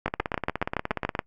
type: two click trains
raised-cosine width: 0.5 ms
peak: -12 / -9 dBFS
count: 19 / 9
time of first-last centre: 0.08-1.151 / 0.06-1.192 s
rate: 16.8 / 7.07 Hz
effects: noise-tail reverb RT60 0.1 s tail -26 dB re dry + Opus 48 kbps